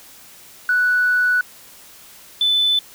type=tone pair in turn; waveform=sine; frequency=1480 / 3507 Hz; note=F#6 / A7; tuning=0 / -6 cents; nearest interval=octave + minor third; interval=1494 cents; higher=second; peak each=-13 dBFS; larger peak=neither; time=0.69-1.41 / 2.41-2.79 s; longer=first; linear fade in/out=2 ms; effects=tanh soft clip ceiling -9 dBFS + white hiss -44 dBFS RMS until 2.94 s